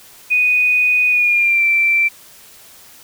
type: tone with pitch glide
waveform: sine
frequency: 2483 to 2344 Hz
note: D#7 to D7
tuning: -4 to -4 cents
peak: -11 dBFS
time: 0.3-2.09 s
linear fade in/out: 20 ms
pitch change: -100 cents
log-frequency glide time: 1.08-1.64 s
effects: white hiss -43 dBFS RMS until 3.03 s